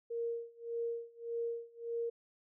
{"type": "tone with tremolo", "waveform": "sine", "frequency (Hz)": 466.2, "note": "A#4", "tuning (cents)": 0, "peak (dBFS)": -33, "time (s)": [0.1, 2.1], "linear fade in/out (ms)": 10, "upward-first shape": "sine", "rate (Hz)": 1.7, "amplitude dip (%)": 95, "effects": []}